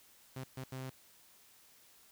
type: tone bursts at uneven times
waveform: sawtooth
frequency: 130.81 Hz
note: C3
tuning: in tune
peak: -37 dBFS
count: 3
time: 0.36-0.44 / 0.57-0.64 / 0.72-0.9 s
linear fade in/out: 5 ms
effects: white hiss -63 dBFS RMS until 2.11 s